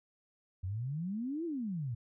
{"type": "exponential two-way sweep", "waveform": "sine", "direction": "up then down", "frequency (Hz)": [87.31, 349.2, 110.6], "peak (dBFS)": -34, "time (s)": [0.63, 1.95], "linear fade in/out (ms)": 10, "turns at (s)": 1.45, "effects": []}